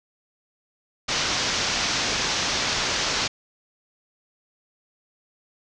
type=low-pass noise; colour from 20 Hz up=white; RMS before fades=-25 dBFS; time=1.08-3.28 s; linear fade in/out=10 ms; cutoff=6300 Hz; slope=48 dB/octave; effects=none